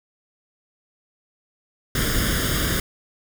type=noise with comb filter; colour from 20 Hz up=pink; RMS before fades=-22 dBFS; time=1.95-2.8 s; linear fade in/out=2 ms; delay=0.59 ms; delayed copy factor=+0.8; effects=none